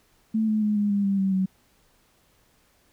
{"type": "tone with pitch steps", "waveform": "sine", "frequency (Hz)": [220, 215.2, 210.6, 206, 201.5, 197.13, 192.85, 188.67], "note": ["A3", "A3", "G#3", "G#3", "G3", "G3", "G3", "F#3"], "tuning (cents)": [0, -38, 24, -14, 48, 10, -28, 34], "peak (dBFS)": -20, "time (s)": [0.34, 1.46], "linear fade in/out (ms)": 10, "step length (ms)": 140, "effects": ["pink hiss -63 dBFS RMS until 2.92 s"]}